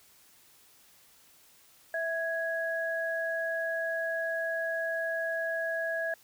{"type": "tone pair together", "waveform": "sine", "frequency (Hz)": [657, 1661.8], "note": ["E5", "G#6"], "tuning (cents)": [-6, 1], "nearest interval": "octave + major third", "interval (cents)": 1607, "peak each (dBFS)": [-32, -32], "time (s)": [1.94, 6.14], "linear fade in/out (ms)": 2, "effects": ["white hiss -60 dBFS RMS until 6.23 s"]}